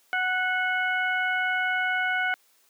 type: harmonic tone with a mistuned harmonic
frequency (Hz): 740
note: F#5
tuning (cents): 0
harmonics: 1 / 2 / 3 / 4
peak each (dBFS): -30 / -25 / -30 / -38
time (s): 0.13-2.34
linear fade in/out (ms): 0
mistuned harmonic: 3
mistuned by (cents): -28
effects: white hiss -63 dBFS RMS until 2.69 s + high-pass 300 Hz 12 dB/octave